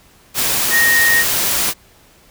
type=tone in noise; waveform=sine; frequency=1863 Hz; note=A#6; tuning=2 cents flat; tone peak=-11 dBFS; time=0.7-1.25 s; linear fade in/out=50 ms; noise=white; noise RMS=-17 dBFS; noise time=0.34-1.74 s; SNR=+3 dB; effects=pink hiss -49 dBFS RMS until 2.3 s